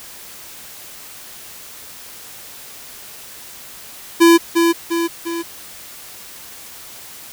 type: tone with echo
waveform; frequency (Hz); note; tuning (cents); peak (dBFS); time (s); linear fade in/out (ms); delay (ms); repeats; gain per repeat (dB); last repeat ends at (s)
square; 336.4; E4; +35; -7; 4.2-4.38; 20; 350; 3; -5; 5.43
effects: white hiss -37 dBFS RMS until 7.32 s